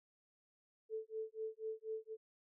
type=tone with tremolo; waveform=sine; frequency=440 Hz; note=A4; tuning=in tune; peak=-38 dBFS; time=0.89-2.17 s; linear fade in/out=50 ms; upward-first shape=sine; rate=4.1 Hz; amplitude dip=100%; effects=none